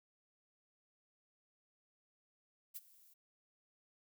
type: noise with ADSR envelope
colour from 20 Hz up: violet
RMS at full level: -44 dBFS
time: 2.74-3.14 s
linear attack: 24 ms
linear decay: 30 ms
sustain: -21 dB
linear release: 11 ms
effects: none